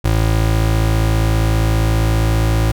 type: tone pair together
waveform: square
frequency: 55.03 / 110 Hz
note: A1 / A2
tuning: +1 / 0 cents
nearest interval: octave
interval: 1199 cents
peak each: -16 dBFS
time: 0.04-2.72 s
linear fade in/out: 10 ms
effects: none